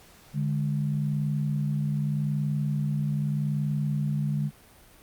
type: tone pair together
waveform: sine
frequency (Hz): 146.87 / 207.7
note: D3 / G#3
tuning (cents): 0 / 0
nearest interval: tritone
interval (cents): 600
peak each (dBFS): -25 / -31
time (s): 0.33-4.51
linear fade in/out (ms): 50
effects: pink hiss -54 dBFS RMS until 5.02 s + Opus 48 kbps